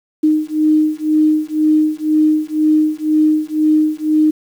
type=beating tone pair; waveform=sine; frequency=307.3 / 309.3 Hz; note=D#4 / D#4; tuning=-21 / -10 cents; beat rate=2 Hz; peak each=-14 dBFS; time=0.23-4.31 s; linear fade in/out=10 ms; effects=7-bit